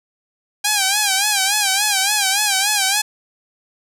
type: tone with vibrato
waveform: 5% pulse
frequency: 804 Hz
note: G5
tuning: 44 cents sharp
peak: -3 dBFS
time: 0.64-3.02 s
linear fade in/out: 10 ms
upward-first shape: sine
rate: 3.5 Hz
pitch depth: 100 cents each way
effects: none